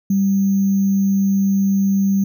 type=tone with sample-and-hold; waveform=sine; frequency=196 Hz; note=G3; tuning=in tune; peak=-13 dBFS; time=0.1-2.24 s; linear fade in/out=5 ms; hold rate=6300 Hz; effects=none